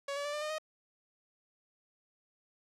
sawtooth tone with pitch steps, 560 / 572.1 / 584.5 / 597.1 / 610 / 623.2 Hz, C#5 / D5 / D5 / D5 / D#5 / D#5, +18 / -45 / -8 / +29 / -34 / +3 cents, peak -31 dBFS, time 0.08-0.584 s, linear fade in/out 5 ms, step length 84 ms, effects low-pass 8000 Hz 12 dB/octave

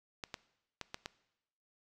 clicks, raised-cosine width 0.2 ms, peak -22 dBFS, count 5, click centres 0.238 / 0.342 / 0.813 / 0.944 / 1.059 s, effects noise-tail reverb RT60 0.9 s tail -19 dB re dry

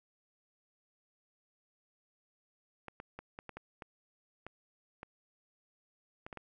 clicks, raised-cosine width 0.5 ms, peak -29 dBFS, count 12, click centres 2.883 / 3.001 / 3.19 / 3.389 / 3.493 / 3.57 / 3.822 / 4.466 / 5.031 / 6.265 / 6.328 / 6.373 s, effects none

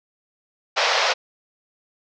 pink band-pass noise, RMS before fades -20 dBFS, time 0.76-1.14 s, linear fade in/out 20 ms, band 510 to 5800 Hz, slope 48 dB/octave, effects none

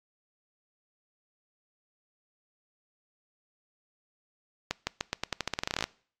accelerating click train, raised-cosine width 0.2 ms, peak -11 dBFS, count 19, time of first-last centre 4.71-5.84 s, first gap 160 ms, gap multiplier 0.87, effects noise-tail reverb RT60 0.5 s tail -24 dB re dry + AAC 64 kbps

